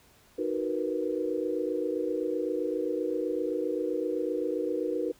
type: chord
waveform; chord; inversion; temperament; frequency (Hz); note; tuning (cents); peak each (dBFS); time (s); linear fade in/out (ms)
sine; B major seventh; first; equal; 311.1 / 370 / 466.2 / 493.9; D#4 / F#4 / A#4 / B4; 0 / 0 / 0 / 0; -33; 0.38-5.12; 10
effects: pink hiss -60 dBFS RMS until 5.19 s

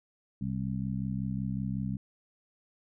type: harmonic tone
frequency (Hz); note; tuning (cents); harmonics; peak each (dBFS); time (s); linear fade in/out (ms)
65.41; C2; 0; 1 / 2 / 3 / 4; -42 / -34 / -33 / -41; 0.41-1.97; 5
effects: none

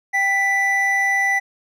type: tone pair together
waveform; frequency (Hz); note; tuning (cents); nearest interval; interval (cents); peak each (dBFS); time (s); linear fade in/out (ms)
triangle; 785.4 / 1979; G5 / B6; +3 / +3; octave + major third; 1600; -21 / -15; 0.13-1.4; 20
effects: none

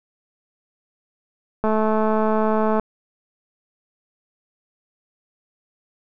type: click train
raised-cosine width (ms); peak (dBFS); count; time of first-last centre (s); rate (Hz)
1; -8; 252; 1.64-2.797; 217
effects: none

